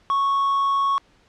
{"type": "tone with quantisation", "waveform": "triangle", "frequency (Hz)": 1106, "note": "C#6", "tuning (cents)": -4, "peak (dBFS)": -16, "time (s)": [0.1, 0.98], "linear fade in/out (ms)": 0, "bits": 7, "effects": ["pink hiss -58 dBFS RMS until 1.28 s", "low-pass 5000 Hz 12 dB/octave"]}